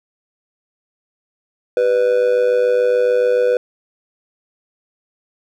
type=tone with amplitude modulation; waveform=triangle; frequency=493.9 Hz; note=B4; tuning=in tune; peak=-7 dBFS; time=1.77-3.57 s; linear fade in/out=2 ms; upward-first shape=sine; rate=107 Hz; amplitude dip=70%; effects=none